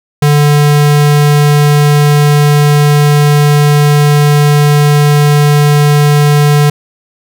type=tone; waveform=square; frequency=146.83 Hz; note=D3; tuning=in tune; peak=-5 dBFS; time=0.22-6.7 s; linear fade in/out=5 ms; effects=none